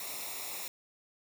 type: noise with comb filter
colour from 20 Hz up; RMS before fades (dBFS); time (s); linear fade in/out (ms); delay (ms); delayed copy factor
white; -40; 0-0.68; 2; 0.64; -0.7
effects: none

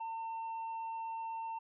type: tone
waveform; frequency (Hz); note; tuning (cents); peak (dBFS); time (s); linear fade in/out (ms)
triangle; 904; A5; +47; -36; 0-1.59; 10
effects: resampled to 8000 Hz

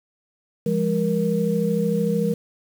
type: tone cluster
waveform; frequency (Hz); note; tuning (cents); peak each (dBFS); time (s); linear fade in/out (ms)
sine; 171.7 / 205 / 470.1; F3 / G#3 / A#4; -29 / -22 / +15; -23; 0.66-2.34; 5
effects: 7-bit

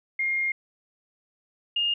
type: tone pair in turn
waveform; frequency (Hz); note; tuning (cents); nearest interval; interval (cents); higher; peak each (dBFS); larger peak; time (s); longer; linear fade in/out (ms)
sine; 2127 / 2833; C7 / F7; +28 / +24; perfect fourth; 496; second; -23 / -22; second; 0.19-0.52 / 1.76-1.94; first; 5
effects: none

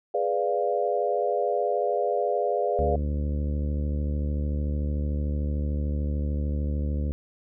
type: chord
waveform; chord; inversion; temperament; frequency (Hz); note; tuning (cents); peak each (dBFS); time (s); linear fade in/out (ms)
sine; G# diminished seventh; none; equal; 415.3 / 493.9 / 587.3 / 698.5; G#4 / B4 / D5 / F5; 0 / 0 / 0 / 0; -28; 0.14-2.96; 5
type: harmonic tone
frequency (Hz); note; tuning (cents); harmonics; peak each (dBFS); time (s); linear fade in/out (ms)
73.42; D2; 0; 1 / 2 / 3 / 4 / 5 / 6 / 7 / 8; -25 / -34 / -35 / -39 / -46 / -46 / -42 / -50; 2.79-7.12; 0
effects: none

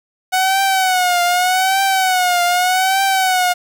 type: tone with vibrato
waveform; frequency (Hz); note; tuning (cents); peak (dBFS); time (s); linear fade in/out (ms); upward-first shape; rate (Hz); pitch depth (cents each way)
sawtooth; 740; F#5; 0; -9; 0.32-3.54; 20; triangle; 0.83; 100
effects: 7-bit

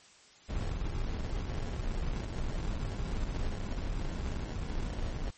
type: noise with sample-and-hold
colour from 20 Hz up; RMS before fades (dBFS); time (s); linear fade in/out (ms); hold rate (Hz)
brown; -34; 0.48-5.31; 20; 1225
effects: white hiss -58 dBFS RMS until 5.37 s + MP3 32 kbps

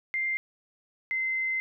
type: tone pair in turn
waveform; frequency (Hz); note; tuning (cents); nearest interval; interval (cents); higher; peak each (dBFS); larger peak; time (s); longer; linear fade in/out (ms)
sine; 2097 / 2067; C7 / C7; +3 / -22; unison; 25; first; -26; neither; 0.14-0.37 / 1.11-1.6; second; 0
effects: none

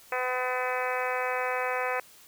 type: harmonic tone with a mistuned harmonic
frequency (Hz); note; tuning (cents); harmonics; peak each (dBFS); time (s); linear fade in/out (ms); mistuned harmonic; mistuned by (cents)
252.6; B3; +39; 2 / 3 / 4 / 5 / 6 / 7 / 8 / 9 / 10; -32 / -34 / -35 / -36 / -37 / -37 / -38 / -39 / -39; 0.12-2; 2; 10; +16
effects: white hiss -54 dBFS RMS until 2.27 s

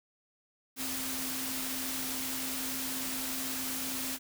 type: tone in noise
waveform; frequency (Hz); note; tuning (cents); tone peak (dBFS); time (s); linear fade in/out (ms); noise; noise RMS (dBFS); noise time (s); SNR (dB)
sine; 261.6; C4; 0; -41; 0.76-4.19; 50; white; -36; 0.76-4.19; -8
effects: none

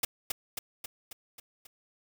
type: noise with echo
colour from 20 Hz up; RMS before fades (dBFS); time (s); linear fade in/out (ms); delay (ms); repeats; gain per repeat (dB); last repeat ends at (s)
white; -27; 0.03-0.05; 5; 270; 6; -4; 1.67
effects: none

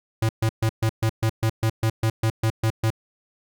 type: tone bursts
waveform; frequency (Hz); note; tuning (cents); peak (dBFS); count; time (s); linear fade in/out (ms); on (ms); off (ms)
square; 111.5; A2; +23; -19; 14; 0.22-2.904; 5; 71; 130
effects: none

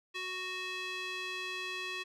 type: tone with band-pass filter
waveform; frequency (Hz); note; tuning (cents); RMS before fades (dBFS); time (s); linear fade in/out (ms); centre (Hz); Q
square; 370; F#4; 0; -39; 0.14-2.04; 20; 2800; 1.9
effects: none

